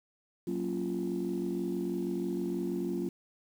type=chord; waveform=sine; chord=Gb major seventh; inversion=none; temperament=just; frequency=185 / 231.2 / 277.5 / 346.9 Hz; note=Gb3 / Bb3 / Db4 / F4; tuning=0 / -14 / +2 / -12 cents; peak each=-35 / -37 / -37 / -33 dBFS; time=0.47-3.09 s; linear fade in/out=5 ms; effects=tanh soft clip ceiling -24 dBFS + 9-bit